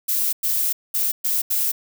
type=noise bursts at uneven times; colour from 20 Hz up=violet; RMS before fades=-21 dBFS; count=5; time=0.08-0.33 / 0.43-0.73 / 0.94-1.12 / 1.24-1.42 / 1.5-1.72 s; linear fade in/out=10 ms; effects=none